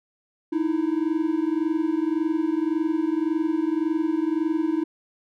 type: tone pair together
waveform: triangle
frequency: 307.8 / 329.6 Hz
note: D#4 / E4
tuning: -19 / 0 cents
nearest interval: minor second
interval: 119 cents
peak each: -22 dBFS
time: 0.52-4.84 s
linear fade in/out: 10 ms
effects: none